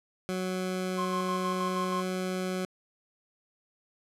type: tone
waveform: 20% pulse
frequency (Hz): 185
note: F#3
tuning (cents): 0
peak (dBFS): -25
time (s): 0.29-2.65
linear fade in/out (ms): 0
type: tone with tremolo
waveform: triangle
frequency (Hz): 1063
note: C6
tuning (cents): +27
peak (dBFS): -28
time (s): 0.97-2.03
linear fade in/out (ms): 20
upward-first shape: square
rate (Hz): 6.3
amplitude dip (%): 45
effects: low-pass 12000 Hz 12 dB/octave